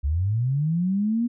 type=linear sweep; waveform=sine; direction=up; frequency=65.41 to 242.6 Hz; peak=-20 dBFS; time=0.03-1.28 s; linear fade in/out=20 ms; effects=none